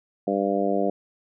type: harmonic tone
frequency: 99.2 Hz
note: G2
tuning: 21 cents sharp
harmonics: 2 / 3 / 4 / 5 / 6 / 7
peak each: -28 / -28 / -28 / -28 / -28 / -28 dBFS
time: 0.27-0.9 s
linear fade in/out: 5 ms
effects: none